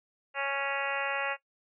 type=harmonic tone; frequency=277.2 Hz; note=C#4; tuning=in tune; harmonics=2 / 3 / 4 / 5 / 6 / 7 / 8 / 9 / 10; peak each=-36 / -37 / -39 / -37 / -38 / -38 / -42 / -39 / -38 dBFS; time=0.34-1.37 s; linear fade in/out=50 ms; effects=noise-tail reverb RT60 0.1 s tail -17 dB re dry